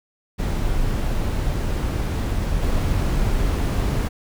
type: noise with level steps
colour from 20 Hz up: brown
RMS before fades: -22 / -20 dBFS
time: 0.38-4.09 s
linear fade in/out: 20 ms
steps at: 2.62 s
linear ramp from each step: 10 ms
effects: none